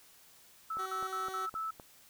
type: tone bursts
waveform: sine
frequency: 1311 Hz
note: E6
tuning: 10 cents flat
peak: -34 dBFS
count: 5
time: 0.7-1.708 s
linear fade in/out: 5 ms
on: 160 ms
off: 52 ms
type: click train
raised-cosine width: 1 ms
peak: -33 dBFS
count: 5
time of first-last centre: 0.77-1.798 s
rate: 3.89 Hz
type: tone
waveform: 15% pulse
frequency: 378.7 Hz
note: F#4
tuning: 40 cents sharp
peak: -34 dBFS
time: 0.78-1.47 s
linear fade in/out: 20 ms
effects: white hiss -60 dBFS RMS until 2.09 s